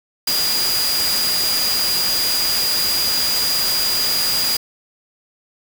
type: tone in noise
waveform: sine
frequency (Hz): 4862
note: D#8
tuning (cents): -41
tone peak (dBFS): -18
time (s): 0.27-4.57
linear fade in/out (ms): 5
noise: white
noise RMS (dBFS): -22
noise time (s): 0.27-4.57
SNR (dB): +1
effects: none